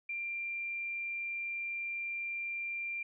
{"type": "tone", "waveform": "sine", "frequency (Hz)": 2376, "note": "D7", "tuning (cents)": 20, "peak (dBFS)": -35, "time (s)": [0.09, 3.03], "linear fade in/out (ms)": 5, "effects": []}